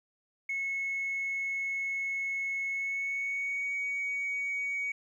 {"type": "tone with pitch glide", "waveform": "sine", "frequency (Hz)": [2190, 2248], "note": ["C#7", "C#7"], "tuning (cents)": [-22, 24], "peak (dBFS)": -29, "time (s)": [0.49, 4.92], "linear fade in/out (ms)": 5, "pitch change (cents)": 46, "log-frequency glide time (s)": [2.7, 3.73], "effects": ["tanh soft clip ceiling -27 dBFS", "11-bit"]}